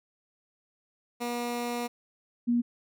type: tone pair in turn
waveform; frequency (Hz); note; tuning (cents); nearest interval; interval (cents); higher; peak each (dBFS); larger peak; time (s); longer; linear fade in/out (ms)
15% pulse / sine; 240.2 / 239; B3 / A#3; -48 / +43; unison; 9; first; -24 / -22; second; 1.2-1.88 / 2.47-2.62; first; 20
effects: none